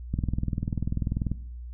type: click train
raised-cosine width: 5 ms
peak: -15 dBFS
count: 25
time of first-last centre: 0.14-1.316 s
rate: 20.4 Hz
effects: noise-tail reverb RT60 0.6 s tail -17 dB re dry + added 60 Hz sine -36 dBFS peak until 1.73 s